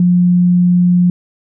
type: tone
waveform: sine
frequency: 177.7 Hz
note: F3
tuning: 30 cents sharp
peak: -7 dBFS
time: 0-1.1 s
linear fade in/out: 2 ms
effects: none